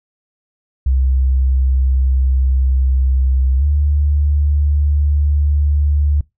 sine tone with pitch glide, 65.41 to 73 Hz, C2 to D2, 0 to -10 cents, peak -11 dBFS, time 0.86-6.21 s, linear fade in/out 5 ms, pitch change +190 cents, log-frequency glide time 3.58-3.64 s, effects noise-tail reverb RT60 0.2 s tail -23 dB re dry

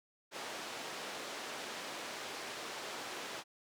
pink band-pass noise, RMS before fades -44 dBFS, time 0.31-3.44 s, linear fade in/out 50 ms, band 400 to 6400 Hz, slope 12 dB/octave, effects none

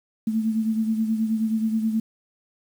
sine beating tone pair, 220 / 229.4 Hz, A3 / A#3, 0 / -28 cents, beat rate 9.4 Hz, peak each -21 / -29 dBFS, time 0.27-2 s, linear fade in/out 5 ms, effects 8-bit

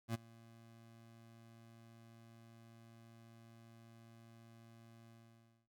25% pulse tone with ADSR envelope, 114.8 Hz, A#2, 26 cents flat, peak -31 dBFS, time 0.08-5.68 s, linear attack 65 ms, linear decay 17 ms, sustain -24 dB, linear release 590 ms, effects none

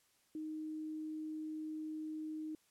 sine tone, 311.1 Hz, D#4, in tune, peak -40 dBFS, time 0.35-2.55 s, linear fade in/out 2 ms, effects white hiss -73 dBFS RMS until 2.7 s + low-pass 12000 Hz 12 dB/octave

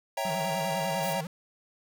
square chord, C# diminished seventh, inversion none, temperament equal, 554.4 / 659.3 / 784 / 932.3 Hz, C#5 / E5 / G5 / Bb5, 0 / 0 / 0 / 0 cents, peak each -35 dBFS, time 0.17-1.21 s, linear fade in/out 5 ms
square tone with vibrato, 171 Hz, F3, 36 cents flat, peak -35 dBFS, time 0.25-1.27 s, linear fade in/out 2 ms, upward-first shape sine, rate 10 Hz, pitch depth 200 cents each way
blue noise, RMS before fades -40 dBFS, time 1.03-1.13 s, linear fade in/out 0 ms
effects none

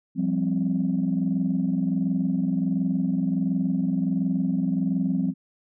sine chord, F suspended second, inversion none, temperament equal, 174.61 / 196 / 261.6 Hz, F3 / G3 / C4, 0 / 0 / 0 cents, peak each -25 dBFS, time 0.15-5.34 s, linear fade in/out 50 ms, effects tanh soft clip ceiling -14 dBFS

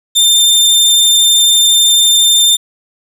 sawtooth tone, 3594 Hz, A7, 36 cents sharp, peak -3 dBFS, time 0.15-2.57 s, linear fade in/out 20 ms, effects resampled to 32000 Hz + 7-bit

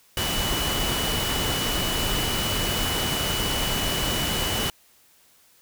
sine tone in noise, 2960 Hz, F#7, in tune, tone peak -29 dBFS, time 0.17-4.7 s, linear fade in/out 2 ms, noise pink, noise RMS -26 dBFS, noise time 0.17-4.7 s, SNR -6 dB, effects white hiss -58 dBFS RMS until 5.61 s

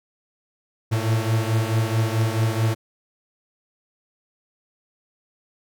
45% pulse beating tone pair, 110 / 114.6 Hz, A2 / A#2, 0 / -29 cents, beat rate 4.6 Hz, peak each -21 / -24 dBFS, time 0.91-2.75 s, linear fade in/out 20 ms, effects none

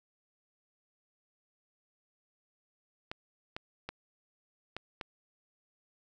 clicks, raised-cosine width 0.3 ms, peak -22 dBFS, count 5, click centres 3.115 / 3.565 / 3.89 / 4.766 / 5.012 s, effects none

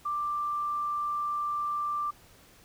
sine tone, 1180 Hz, D6, 8 cents sharp, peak -28 dBFS, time 0.05-2.11 s, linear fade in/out 10 ms, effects pink hiss -57 dBFS RMS until 2.64 s

